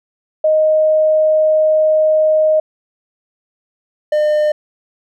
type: tone pair in turn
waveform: sine / triangle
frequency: 622.3 / 604.2 Hz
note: D#5 / D5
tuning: 0 / +49 cents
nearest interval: minor second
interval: 51 cents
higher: first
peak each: -9 dBFS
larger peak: neither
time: 0.44-2.6 / 4.12-4.52 s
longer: first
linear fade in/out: 5 ms
effects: none